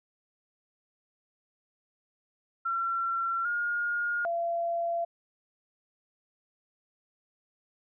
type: tone with pitch steps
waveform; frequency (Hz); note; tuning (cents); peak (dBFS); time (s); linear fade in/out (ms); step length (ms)
sine; 1359 / 1424 / 681; F6 / F6 / F5; -48 / +33 / -44; -27; 2.65-5.05; 10; 800
effects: none